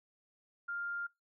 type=tone; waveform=sine; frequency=1400 Hz; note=F6; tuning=4 cents sharp; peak=-36 dBFS; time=0.68-1.07 s; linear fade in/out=10 ms; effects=noise-tail reverb RT60 0.2 s tail -24 dB re dry